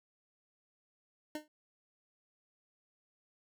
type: tone with exponential decay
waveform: 25% pulse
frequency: 304 Hz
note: D#4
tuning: 40 cents flat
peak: -31 dBFS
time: 1.35-1.48 s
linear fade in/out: 2 ms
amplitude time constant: 27 ms
effects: none